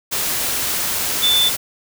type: tone in noise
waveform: sine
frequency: 3520 Hz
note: A7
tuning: in tune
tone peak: -13 dBFS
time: 1.22-1.5 s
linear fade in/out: 20 ms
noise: white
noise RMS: -21 dBFS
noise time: 0.11-1.57 s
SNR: +5 dB
effects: none